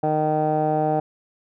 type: tone with low-pass filter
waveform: 15% pulse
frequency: 154 Hz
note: D#3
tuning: 17 cents flat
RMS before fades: -21 dBFS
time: 0.03-1 s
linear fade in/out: 5 ms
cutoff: 780 Hz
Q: 5.6
effects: none